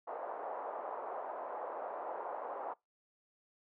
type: band-pass noise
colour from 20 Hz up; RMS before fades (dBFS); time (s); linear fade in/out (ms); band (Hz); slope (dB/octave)
pink; -42; 0.07-2.74; 10; 540 to 1000; 24
effects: noise-tail reverb RT60 0.2 s tail -24 dB re dry